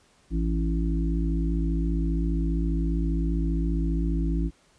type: harmonic tone with a mistuned harmonic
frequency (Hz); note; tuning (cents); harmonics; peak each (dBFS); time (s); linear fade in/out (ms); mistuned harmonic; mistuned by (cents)
55; A1; 0; 1 / 3 / 5 / 6; -24 / -29 / -32 / -34; 0.3-4.51; 50; 3; +29
effects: pink hiss -61 dBFS RMS until 4.78 s + resampled to 22050 Hz